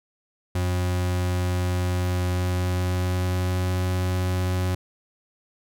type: tone with pitch glide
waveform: 40% pulse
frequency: 90 to 91.57 Hz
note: F#2 to F#2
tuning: -47 to -17 cents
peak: -21 dBFS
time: 0.55-4.75 s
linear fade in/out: 5 ms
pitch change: +30 cents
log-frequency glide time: 2-3.78 s
effects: none